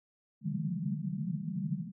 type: band-pass noise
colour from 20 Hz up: pink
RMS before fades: -35 dBFS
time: 0.41-1.92 s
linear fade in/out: 50 ms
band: 140 to 210 Hz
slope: 96 dB/octave
effects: none